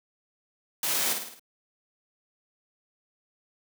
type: noise with echo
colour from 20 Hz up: white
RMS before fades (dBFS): -28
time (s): 0.83-1.13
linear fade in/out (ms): 2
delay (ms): 53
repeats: 5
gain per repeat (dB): -5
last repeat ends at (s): 1.395
effects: high-pass 200 Hz 12 dB/octave